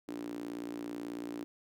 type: tone with high-pass filter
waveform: sawtooth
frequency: 58.27 Hz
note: A#1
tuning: in tune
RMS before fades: -41 dBFS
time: 0.08-1.44 s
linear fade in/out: 0 ms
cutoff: 300 Hz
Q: 6.7
effects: none